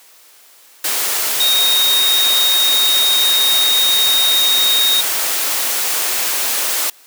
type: tone in noise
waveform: sine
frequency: 3729 Hz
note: A#7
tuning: in tune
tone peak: -12 dBFS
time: 1.4-5.01 s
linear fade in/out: 5 ms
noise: white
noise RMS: -18 dBFS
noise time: 0.84-6.9 s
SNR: +3 dB
effects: white hiss -46 dBFS RMS until 7.06 s + high-pass 400 Hz 12 dB/octave